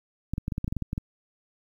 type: clicks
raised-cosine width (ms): 5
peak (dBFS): -16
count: 12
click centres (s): 0.336 / 0.381 / 0.481 / 0.522 / 0.581 / 0.644 / 0.679 / 0.725 / 0.767 / 0.823 / 0.931 / 0.979
effects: 9-bit